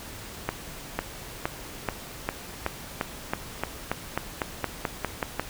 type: accelerating click train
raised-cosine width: 0.5 ms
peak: -10 dBFS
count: 17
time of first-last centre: 0.49-5.396 s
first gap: 500 ms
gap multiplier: 0.93
effects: pink hiss -41 dBFS RMS until 5.49 s